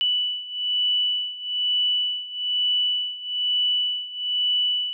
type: beating tone pair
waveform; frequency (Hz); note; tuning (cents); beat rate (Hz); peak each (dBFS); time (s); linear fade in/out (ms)
sine; 2966 / 2967.1; F#7 / F#7; +4 / +4; 1.1; -26 / -23; 0.01-4.93; 0
effects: none